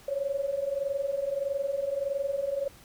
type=tone pair together; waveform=sine; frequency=541.4 / 563 Hz; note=C#5 / C#5; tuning=-41 / +27 cents; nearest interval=minor second; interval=68 cents; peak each=-32 / -29 dBFS; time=0.08-2.68 s; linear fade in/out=5 ms; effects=pink hiss -54 dBFS RMS until 2.84 s

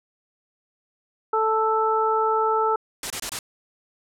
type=harmonic tone; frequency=440 Hz; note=A4; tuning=in tune; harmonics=1 / 2 / 3; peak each=-23 / -23 / -23 dBFS; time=1.33-2.76 s; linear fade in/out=5 ms
type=noise bursts; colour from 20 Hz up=white; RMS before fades=-28 dBFS; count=4; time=3.03-3.39 s; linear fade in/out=2 ms; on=72 ms; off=24 ms
effects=low-pass 10000 Hz 12 dB/octave

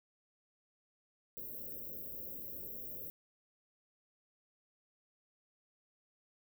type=band-stop noise; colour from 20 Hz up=white; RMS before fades=-45 dBFS; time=1.37-3.1 s; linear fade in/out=0 ms; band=600 to 13000 Hz; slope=96 dB/octave; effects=none

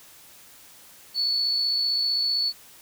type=tone with amplitude modulation; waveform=sine; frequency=4435 Hz; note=C#8; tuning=in tune; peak=-20 dBFS; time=1.14-2.53 s; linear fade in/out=50 ms; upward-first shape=sine; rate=55.5 Hz; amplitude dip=30%; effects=white hiss -50 dBFS RMS until 2.81 s

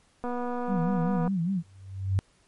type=click train; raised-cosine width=1 ms; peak=-20 dBFS; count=254; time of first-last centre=0.24-1.277 s; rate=244 Hz
type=tone with vibrato; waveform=sine; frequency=180 Hz; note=F#3; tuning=47 cents flat; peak=-24 dBFS; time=0.67-1.63 s; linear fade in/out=50 ms; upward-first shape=sine; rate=5 Hz; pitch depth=160 cents each way
type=tone with exponential growth; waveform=sine; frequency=96.2 Hz; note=G2; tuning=32 cents flat; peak=-19 dBFS; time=1.59-2.19 s; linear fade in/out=0 ms; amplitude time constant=130 ms
effects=pink hiss -64 dBFS RMS until 2.47 s + MP3 48 kbps

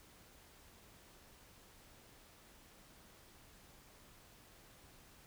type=silence; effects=pink hiss -62 dBFS RMS until 5.26 s

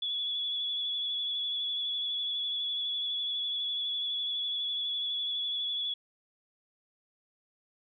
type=tone with vibrato; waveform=sine; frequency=3406 Hz; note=G#7; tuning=43 cents sharp; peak=-30 dBFS; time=0.02-5.94 s; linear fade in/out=5 ms; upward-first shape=square; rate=12 Hz; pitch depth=19 cents each way; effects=none

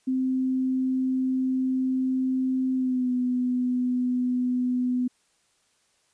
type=tone with pitch glide; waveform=sine; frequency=259.6 to 249.6 Hz; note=C4 to B3; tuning=-13 to +19 cents; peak=-22 dBFS; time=0.07-5.08 s; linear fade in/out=10 ms; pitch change=-68 cents; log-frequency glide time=2.75-3.12 s; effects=white hiss -67 dBFS RMS until 6.13 s + resampled to 22050 Hz

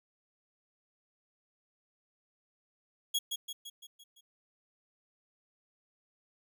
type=tone with echo; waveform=sawtooth; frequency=3322 Hz; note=G#7; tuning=in tune; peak=-25 dBFS; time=3.14-3.19 s; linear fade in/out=10 ms; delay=170 ms; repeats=6; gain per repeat=-5 dB; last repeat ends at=4.21 s; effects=none

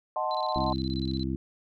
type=chord; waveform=sine; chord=D# diminished seventh; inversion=none; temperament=equal; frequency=622.3 / 740 / 880 / 1046.5 Hz; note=D#5 / F#5 / A5 / C6; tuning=0 / 0 / 0 / 0 cents; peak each=-32 dBFS; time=0.16-0.73 s; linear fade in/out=2 ms
type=tone bursts; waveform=sine; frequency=4043 Hz; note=B7; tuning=40 cents sharp; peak=-37 dBFS; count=16; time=0.31-1.232 s; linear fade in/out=0 ms; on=37 ms; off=22 ms
type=harmonic tone; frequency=66 Hz; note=C2; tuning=16 cents sharp; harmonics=1 / 2 / 3 / 4 / 5; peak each=-34 / -34 / -34 / -34 / -34 dBFS; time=0.56-1.36 s; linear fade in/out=0 ms
effects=none

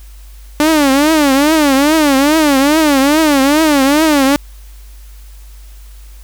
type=tone with vibrato; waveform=sawtooth; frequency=292.1 Hz; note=D4; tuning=9 cents flat; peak=-4 dBFS; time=0.6-4.36 s; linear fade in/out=0 ms; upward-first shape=triangle; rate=2.4 Hz; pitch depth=190 cents each way; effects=added 50 Hz sine -32 dBFS peak until 6.23 s + white hiss -46 dBFS RMS until 6.23 s

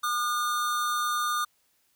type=tone pair together; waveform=square; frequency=1212 / 1441 Hz; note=D#6 / F#6; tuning=-46 / -46 cents; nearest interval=minor third; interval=300 cents; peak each=-27 / -34 dBFS; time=0.03-1.45 s; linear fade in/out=10 ms; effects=white hiss -69 dBFS RMS until 1.95 s

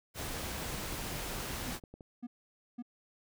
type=noise; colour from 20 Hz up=pink; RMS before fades=-39 dBFS; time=0.14-1.8 s; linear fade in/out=50 ms
type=clicks; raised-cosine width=2 ms; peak=-36 dBFS; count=4; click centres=0.94 / 1.838 / 1.94 / 2.008 s
type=tone bursts; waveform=triangle; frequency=241.6 Hz; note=B3; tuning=38 cents flat; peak=-36 dBFS; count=3; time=1.67-2.825 s; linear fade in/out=10 ms; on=45 ms; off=510 ms
effects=none

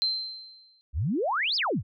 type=tone with exponential decay; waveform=sine; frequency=4111 Hz; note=C8; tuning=31 cents flat; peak=-21 dBFS; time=0.02-0.81 s; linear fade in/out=0 ms; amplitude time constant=170 ms
type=exponential two-way sweep; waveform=sine; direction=up then down; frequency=58.27 to 5380 to 73.1 Hz; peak=-24 dBFS; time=0.93-1.83 s; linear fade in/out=50 ms; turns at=1.56 s
effects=none

